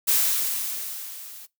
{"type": "noise with level ramp", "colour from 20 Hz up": "blue", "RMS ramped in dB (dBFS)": [-19, -43], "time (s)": [0.07, 1.47], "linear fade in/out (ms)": 20, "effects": ["noise-tail reverb RT60 0.2 s tail -23 dB re dry"]}